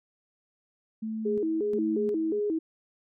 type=tone with tremolo; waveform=sine; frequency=220 Hz; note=A3; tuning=in tune; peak=-30 dBFS; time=1.02-2.4 s; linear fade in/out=10 ms; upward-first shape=square; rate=1.4 Hz; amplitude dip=75%
type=tone with vibrato; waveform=sine; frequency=365.6 Hz; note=F#4; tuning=21 cents flat; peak=-25 dBFS; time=1.25-2.59 s; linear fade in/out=10 ms; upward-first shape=square; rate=2.8 Hz; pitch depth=220 cents each way
effects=none